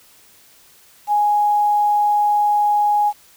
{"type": "tone with quantisation", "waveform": "sine", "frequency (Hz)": 830.6, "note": "G#5", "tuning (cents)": 0, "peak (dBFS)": -13, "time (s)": [1.07, 3.13], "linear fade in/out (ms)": 50, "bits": 7, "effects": ["white hiss -50 dBFS RMS until 3.36 s"]}